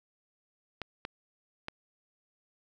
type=clicks; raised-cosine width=0.3 ms; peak=-20 dBFS; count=3; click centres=0.817 / 1.051 / 1.684 s; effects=none